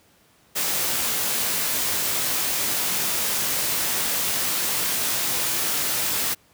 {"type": "noise with comb filter", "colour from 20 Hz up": "white", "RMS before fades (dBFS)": -24, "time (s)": [0.55, 6.35], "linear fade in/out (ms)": 20, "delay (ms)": 19, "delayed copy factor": -0.5, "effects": ["pink hiss -58 dBFS RMS until 6.53 s", "high-pass 80 Hz 12 dB/octave"]}